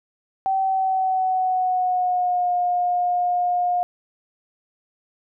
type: tone with pitch glide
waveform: sine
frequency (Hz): 769 to 713.4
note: G5 to F5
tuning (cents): -33 to +37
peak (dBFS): -18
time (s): 0.46-3.83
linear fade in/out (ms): 0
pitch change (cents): -130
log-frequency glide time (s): 0.6-2.53
effects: none

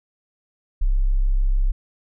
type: tone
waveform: sine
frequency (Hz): 33.26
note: C1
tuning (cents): +29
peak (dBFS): -15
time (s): 0.81-1.72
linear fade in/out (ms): 10
effects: none

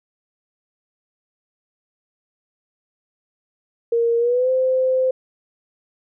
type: tone with pitch glide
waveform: sine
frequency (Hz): 466.2 to 517.3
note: A#4 to C5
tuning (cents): 0 to -20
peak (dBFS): -15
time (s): 3.92-5.11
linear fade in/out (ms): 5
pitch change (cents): +180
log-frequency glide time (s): 4.18-4.5
effects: none

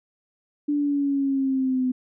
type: linear sweep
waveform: sine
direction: down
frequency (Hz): 293.7 to 252.7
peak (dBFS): -20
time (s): 0.68-1.92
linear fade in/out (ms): 10
effects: none

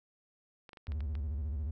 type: clicks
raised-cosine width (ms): 0.3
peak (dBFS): -34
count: 7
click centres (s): 0.692 / 0.732 / 0.772 / 0.87 / 0.92 / 1.006 / 1.153
type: tone with vibrato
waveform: triangle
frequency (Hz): 73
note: D2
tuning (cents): -10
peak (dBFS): -31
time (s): 0.88-1.71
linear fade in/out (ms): 5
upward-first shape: square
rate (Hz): 14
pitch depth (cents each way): 150
effects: none

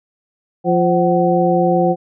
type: harmonic tone with a mistuned harmonic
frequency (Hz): 174.61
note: F3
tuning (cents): 0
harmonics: 1 / 2 / 3 / 4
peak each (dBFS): -17 / -17 / -17 / -17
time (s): 0.64-1.96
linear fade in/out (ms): 50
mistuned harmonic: 4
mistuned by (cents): +120
effects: none

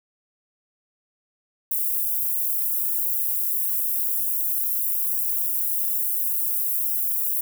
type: high-pass noise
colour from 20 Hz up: white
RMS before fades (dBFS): -24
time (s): 1.71-7.41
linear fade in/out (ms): 5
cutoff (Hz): 12000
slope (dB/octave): 24
effects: none

